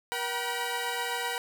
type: tone cluster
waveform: 15% pulse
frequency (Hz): 477.6 / 766 / 963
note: A#4 / G5 / B5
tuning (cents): +42 / -40 / -44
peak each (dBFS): -28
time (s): 0.12-1.38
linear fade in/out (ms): 0
effects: none